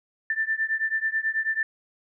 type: beating tone pair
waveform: sine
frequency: 1771 / 1780.2 Hz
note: A6 / A6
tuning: +11 / +20 cents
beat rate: 9.2 Hz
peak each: -26 / -27 dBFS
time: 0.3-1.63 s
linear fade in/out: 2 ms
effects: none